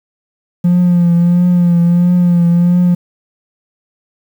triangle tone with vibrato, 174.61 Hz, F3, in tune, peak -4 dBFS, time 0.64-2.95 s, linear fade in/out 10 ms, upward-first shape triangle, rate 1.5 Hz, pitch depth 41 cents each way, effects tanh soft clip ceiling -2 dBFS + 7-bit

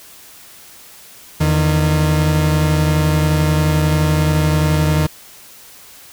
40% pulse tone pair together, 82.34 / 153.2 Hz, E2 / D#3, -1 / -27 cents, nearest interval major seventh, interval 1074 cents, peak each -17 / -13 dBFS, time 1.4-5.07 s, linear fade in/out 10 ms, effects white hiss -41 dBFS RMS until 6.12 s

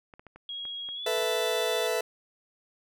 clicks, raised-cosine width 0.5 ms, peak -33 dBFS, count 9, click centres 0.138 / 0.195 / 0.267 / 0.36 / 0.653 / 0.889 / 1.083 / 1.18 / 1.227 s
sine tone with pitch glide, 3297 to 3513 Hz, G#7 to A7, -13 to -3 cents, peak -34 dBFS, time 0.49-1.87 s, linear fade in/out 2 ms, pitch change +110 cents, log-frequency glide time 0.94-1.08 s
40% pulse chord, A suspended second, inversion none, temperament just, 440 / 495 / 660 Hz, A4 / B4 / E5, 0 / +4 / +2 cents, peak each -30 dBFS, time 1.06-2.01 s, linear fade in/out 5 ms
effects none

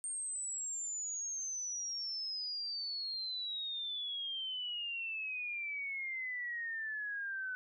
sine exponential sweep, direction down, 8700 to 1499 Hz, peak -37 dBFS, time 0.04-7.55 s, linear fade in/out 0 ms, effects none

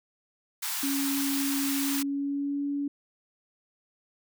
white high-pass noise, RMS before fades -32 dBFS, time 0.62-2.03 s, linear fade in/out 10 ms, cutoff 770 Hz, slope 96 dB/octave
sine tone with pitch glide, 277.2 to 284.3 Hz, C#4 to C#4, 0 to +44 cents, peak -27 dBFS, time 0.83-2.88 s, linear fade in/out 5 ms, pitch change +44 cents, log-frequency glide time 1.75-2.64 s
effects none

